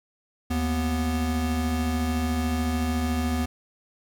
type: tone pair together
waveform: square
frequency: 77.18 / 245.3 Hz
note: D#2 / B3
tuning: -13 / -12 cents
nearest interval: octave + minor sixth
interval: 2001 cents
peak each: -27 dBFS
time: 0.5-3.46 s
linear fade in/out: 10 ms
effects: none